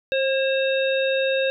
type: harmonic tone with a mistuned harmonic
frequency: 533 Hz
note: C5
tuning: 32 cents sharp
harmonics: 1 / 3 / 5 / 7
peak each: -20 / -29 / -28 / -30 dBFS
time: 0.12-1.5 s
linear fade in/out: 0 ms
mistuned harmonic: 3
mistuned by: +26 cents
effects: none